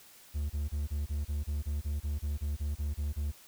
triangle tone bursts, 73.42 Hz, D2, in tune, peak -28 dBFS, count 16, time 0.34-3.32 s, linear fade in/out 20 ms, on 160 ms, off 28 ms, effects white hiss -56 dBFS RMS until 3.47 s

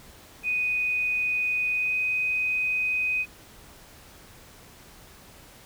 sine tone with pitch glide, 2489 to 2505 Hz, D#7 to D#7, 0 to +11 cents, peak -23 dBFS, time 0.43-3.26 s, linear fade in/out 50 ms, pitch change +11 cents, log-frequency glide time 1.71-1.99 s, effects pink hiss -50 dBFS RMS until 5.65 s

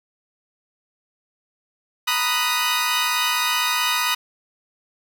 15% pulse chord, B major seventh, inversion third, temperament equal, 932.3 / 987.8 / 1244.5 / 1480 Hz, A#5 / B5 / D#6 / F#6, 0 / 0 / 0 / 0 cents, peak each -22 / -18 / -16 / -21 dBFS, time 2.07-4.15 s, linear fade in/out 10 ms, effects none

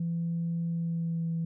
sine tone with pitch glide, 168.1 to 165.31 Hz, E3 to E3, +34 to +5 cents, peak -27 dBFS, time 0-1.45 s, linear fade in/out 5 ms, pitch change -29 cents, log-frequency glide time 0.66-1.32 s, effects tanh soft clip ceiling -24 dBFS

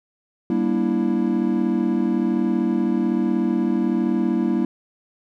triangle chord, E half-diminished seventh, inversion first, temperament equal with one note detuned, 196 / 237.2 / 293.7 / 329.6 Hz, G3 / Bb3 / D4 / E4, 0 / +30 / 0 / 0 cents, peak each -22 / -20 / -25 / -21 dBFS, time 0.5-4.65 s, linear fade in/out 2 ms, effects none

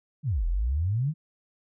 sine exponential two-way sweep, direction down then up, 164.81 to 38.94 to 164.81 Hz, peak -23 dBFS, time 0.23-1.14 s, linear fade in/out 50 ms, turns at 0.46 s, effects none

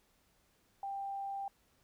sine tone, 790 Hz, G5, 13 cents sharp, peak -37 dBFS, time 0.83-1.48 s, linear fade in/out 2 ms, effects pink hiss -72 dBFS RMS until 1.83 s

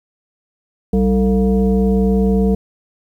sine tone with frequency modulation, 194.5 Hz, G3, 13 cents flat, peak -11 dBFS, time 0.93-2.55 s, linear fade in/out 5 ms, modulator 254 Hz, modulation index 1, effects 8-bit

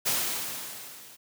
white noise with level ramp, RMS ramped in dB -25 to -50 dBFS, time 0.05-1.17 s, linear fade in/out 20 ms, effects high-pass 100 Hz 12 dB/octave

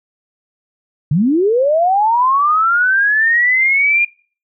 sine linear sweep, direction up, 132.1 to 2423 Hz, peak -10 dBFS, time 1.11-4.05 s, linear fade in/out 5 ms, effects noise-tail reverb RT60 0.4 s tail -22 dB re dry

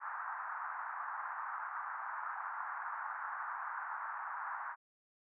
pink band-pass noise, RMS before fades -42 dBFS, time 0-4.76 s, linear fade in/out 50 ms, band 870 to 1600 Hz, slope 48 dB/octave, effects none

